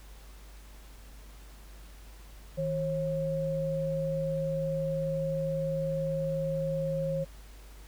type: tone pair together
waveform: sine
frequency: 158.58 / 541 Hz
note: D#3 / C#5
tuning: +33 / -42 cents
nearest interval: octave + major sixth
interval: 2125 cents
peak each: -32 / -30 dBFS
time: 2.57-7.25 s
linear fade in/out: 20 ms
effects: added 50 Hz sine -47 dBFS peak until 7.87 s + pink hiss -56 dBFS RMS until 7.87 s